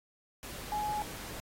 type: tone in noise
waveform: sine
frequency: 841 Hz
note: G#5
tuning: 22 cents sharp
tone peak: -31 dBFS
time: 0.72-1.02 s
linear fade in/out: 0 ms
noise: pink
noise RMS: -44 dBFS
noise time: 0.43-1.4 s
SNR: +10 dB
effects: AAC 48 kbps